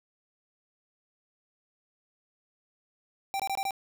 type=tone bursts; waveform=square; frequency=784 Hz; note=G5; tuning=in tune; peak=-29 dBFS; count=5; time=3.34-3.708 s; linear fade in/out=0 ms; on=56 ms; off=22 ms; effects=none